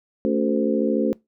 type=harmonic tone with a mistuned harmonic; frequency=73.7 Hz; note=D2; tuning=7 cents sharp; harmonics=3 / 4 / 5 / 6 / 7; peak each=-23 / -24 / -25 / -26 / -26 dBFS; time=0.25-1.13 s; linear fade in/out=0 ms; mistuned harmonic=4; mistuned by=-75 cents; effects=noise-tail reverb RT60 0.2 s tail -23 dB re dry